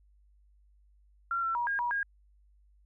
sine tone with pitch steps, 1372 / 1349 / 956 / 1623 / 962 / 1627 Hz, F6 / E6 / A#5 / G#6 / B5 / G#6, -31 / +40 / +43 / -40 / -46 / -36 cents, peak -28 dBFS, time 1.31-2.03 s, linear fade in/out 2 ms, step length 120 ms, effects added 50 Hz sine -60 dBFS peak until 2.85 s

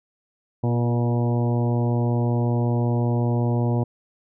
harmonic tone with a mistuned harmonic, 120 Hz, B2, 49 cents flat, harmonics 1 / 2 / 3 / 4 / 5 / 6 / 7 / 8, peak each -20 / -26 / -30 / -32 / -34 / -36 / -37 / -38 dBFS, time 0.63-3.84 s, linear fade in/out 10 ms, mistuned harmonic 3, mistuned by -26 cents, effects none

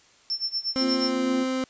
sine tone with tremolo, 5370 Hz, E8, 31 cents sharp, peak -23 dBFS, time 0.3-1.11 s, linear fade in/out 0 ms, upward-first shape sine, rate 8.4 Hz, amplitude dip 90%
30% pulse tone with pitch glide, 263.1 to 260.2 Hz, C4 to C4, +10 to -9 cents, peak -22 dBFS, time 0.76-1.64 s, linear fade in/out 0 ms, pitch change -19 cents, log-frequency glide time 0.92-1.23 s
triangle chord, Bb suspended second, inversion none, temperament equal, 233.1 / 261.6 / 349.2 Hz, Bb3 / C4 / F4, 0 / 0 / 0 cents, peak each -30 dBFS, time 0.79-1.46 s, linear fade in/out 50 ms
effects white hiss -57 dBFS RMS until 1.69 s + resampled to 16000 Hz

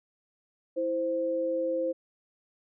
sine tone pair together, 328.8 / 522 Hz, E4 / C5, -4 / -4 cents, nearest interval minor sixth, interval 800 cents, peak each -33 / -27 dBFS, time 0.76-1.93 s, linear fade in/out 20 ms, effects none

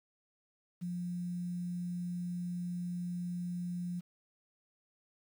sine tone with quantisation, 176.4 Hz, F3, 18 cents sharp, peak -35 dBFS, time 0.81-4.01 s, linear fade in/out 20 ms, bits 10, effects none

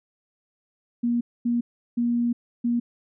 sine tone bursts at uneven times, 238 Hz, A#3, 36 cents sharp, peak -20 dBFS, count 4, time 1.03-1.21 / 1.45-1.61 / 1.97-2.33 / 2.64-2.8 s, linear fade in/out 10 ms, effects none

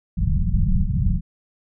pink low-pass noise, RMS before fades -19 dBFS, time 0.17-1.21 s, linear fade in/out 20 ms, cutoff 200 Hz, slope 96 dB/octave, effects none

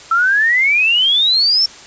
sine exponential sweep, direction up, 1318.5 to 5500 Hz, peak -10 dBFS, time 0.11-1.66 s, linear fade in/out 5 ms, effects white hiss -37 dBFS RMS until 1.86 s + resampled to 16000 Hz

